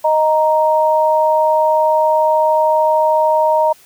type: tone pair together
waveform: sine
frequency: 622.3 / 933.2 Hz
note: D#5 / A#5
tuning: 0 / +2 cents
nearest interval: perfect fifth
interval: 702 cents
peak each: -13 dBFS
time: 0.04-3.73 s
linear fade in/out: 10 ms
effects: white hiss -47 dBFS RMS until 3.85 s